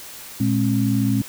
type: tone cluster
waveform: sine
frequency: 116.5 / 210.2 / 269.9 Hz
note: A#2 / G#3 / C#4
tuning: -1 / +21 / -46 cents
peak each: -21 dBFS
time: 0.4-1.22 s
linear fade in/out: 5 ms
effects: white hiss -38 dBFS RMS until 1.28 s